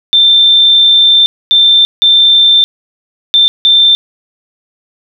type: tone bursts at uneven times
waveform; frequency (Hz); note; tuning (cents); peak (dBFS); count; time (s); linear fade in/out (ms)
sine; 3569; A7; +24; -3; 5; 0.13-1.26 / 1.51-1.85 / 2.02-2.64 / 3.34-3.48 / 3.65-3.95; 0
effects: none